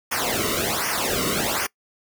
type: noise with flanger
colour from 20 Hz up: pink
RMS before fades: -24 dBFS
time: 0.11-1.67 s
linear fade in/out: 10 ms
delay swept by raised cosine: 0.25 to 1.23 ms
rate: 1.3 Hz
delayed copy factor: -0.95
effects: noise-tail reverb RT60 0.1 s tail -23 dB re dry